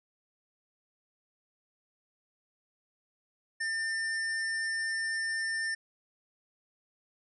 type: tone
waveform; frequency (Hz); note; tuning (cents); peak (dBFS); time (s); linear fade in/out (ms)
square; 1798; A6; +37; -31; 3.6-5.75; 10
effects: resampled to 24000 Hz